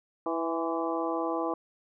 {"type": "harmonic tone with a mistuned harmonic", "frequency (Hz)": 164.81, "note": "E3", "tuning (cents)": 0, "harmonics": [2, 3, 4, 5, 6, 7], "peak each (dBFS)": [-32, -34, -35, -36, -37, -37], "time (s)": [0.26, 1.54], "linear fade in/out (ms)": 2, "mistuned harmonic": 6, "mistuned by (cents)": 53, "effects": []}